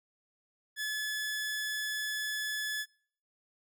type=tone; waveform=sawtooth; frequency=1716 Hz; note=A6; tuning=44 cents flat; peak=-29 dBFS; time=0.76-2.86 s; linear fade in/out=50 ms; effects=noise-tail reverb RT60 0.6 s tail -26 dB re dry